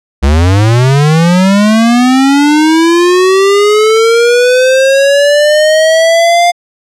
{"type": "linear sweep", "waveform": "square", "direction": "up", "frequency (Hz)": [65.41, 704], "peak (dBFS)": -5, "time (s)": [0.22, 6.52], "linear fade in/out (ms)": 20, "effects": ["low-pass 8000 Hz 12 dB/octave"]}